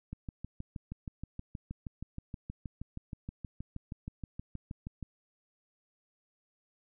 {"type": "click train", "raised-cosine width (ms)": 5, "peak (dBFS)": -27, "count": 32, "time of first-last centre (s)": [0.13, 5.027], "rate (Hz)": 6.33, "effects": []}